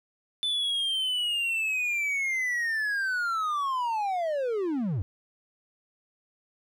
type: linear sweep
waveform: triangle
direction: down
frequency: 3520 to 82.41 Hz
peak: -24 dBFS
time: 0.43-5.02 s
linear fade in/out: 0 ms
effects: none